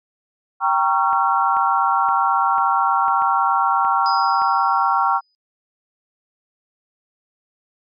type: chord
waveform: sine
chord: G half-diminished seventh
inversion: none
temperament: equal with one note detuned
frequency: 784 / 932.3 / 1108.7 / 1361.9 Hz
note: G5 / Bb5 / Db6 / F6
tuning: 0 / 0 / 0 / -44 cents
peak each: -20 dBFS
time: 0.6-5.21 s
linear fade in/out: 50 ms
type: clicks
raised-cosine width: 0.5 ms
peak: -21 dBFS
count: 8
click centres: 1.13 / 1.568 / 2.088 / 2.582 / 3.082 / 3.221 / 3.849 / 4.419 s
type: tone with exponential decay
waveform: sine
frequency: 4978 Hz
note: D#8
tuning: in tune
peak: -25 dBFS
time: 4.06-5.35 s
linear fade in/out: 0 ms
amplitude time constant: 280 ms
effects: MP3 48 kbps